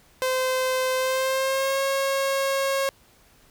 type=tone with pitch glide; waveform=sawtooth; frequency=516 to 544.8 Hz; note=C5 to C#5; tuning=-24 to -30 cents; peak=-18 dBFS; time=0.22-2.89 s; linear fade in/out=0 ms; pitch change=+94 cents; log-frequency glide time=0.96-1.81 s; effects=pink hiss -57 dBFS RMS until 3.5 s